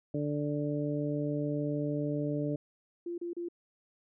harmonic tone, 146.83 Hz, D3, in tune, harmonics 1 / 2 / 3 / 4, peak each -34 / -33 / -38 / -38 dBFS, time 0.14-2.56 s, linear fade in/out 5 ms
sine tone bursts, 345.2 Hz, F4, 20 cents flat, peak -34 dBFS, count 3, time 3.06-3.486 s, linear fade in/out 5 ms, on 120 ms, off 33 ms
effects none

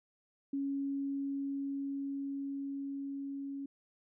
sine tone with level ramp, 277.2 Hz, C#4, in tune, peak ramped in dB -32 to -38 dBFS, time 0.53-3.66 s, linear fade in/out 5 ms, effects none

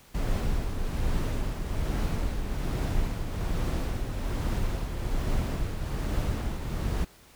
brown noise with tremolo, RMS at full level -26 dBFS, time 0.14-7.05 s, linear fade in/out 10 ms, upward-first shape triangle, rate 1.2 Hz, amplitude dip 50%, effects pink hiss -55 dBFS RMS until 7.35 s

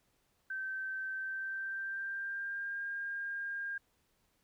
sine tone with pitch glide, 1548 to 1610 Hz, G6 to G6, -22 to +46 cents, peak -36 dBFS, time 0.5-3.78 s, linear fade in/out 5 ms, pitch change +68 cents, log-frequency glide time 1.13-2.82 s, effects pink hiss -75 dBFS RMS until 4.43 s

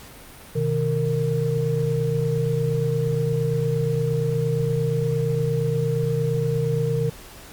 sine tone cluster, 126.3 / 154.9 / 461.1 Hz, B2 / D#3 / A#4, +39 / -7 / -19 cents, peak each -24 dBFS, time 0.55-7.1 s, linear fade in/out 10 ms, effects pink hiss -43 dBFS RMS until 7.52 s + Opus 48 kbps

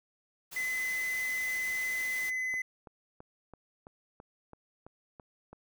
white noise, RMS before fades -44 dBFS, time 0.51-2.31 s, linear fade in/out 20 ms
triangle tone, 2027 Hz, B6, 45 cents sharp, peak -29 dBFS, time 0.56-2.62 s, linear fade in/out 5 ms
click train, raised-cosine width 1 ms, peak -34 dBFS, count 10, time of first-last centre 2.54-5.53 s, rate 3.01 Hz
effects none

